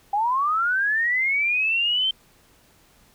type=linear sweep; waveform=sine; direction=up; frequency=787 to 3136 Hz; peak=-19 dBFS; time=0.13-2.11 s; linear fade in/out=5 ms; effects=pink hiss -57 dBFS RMS until 3.14 s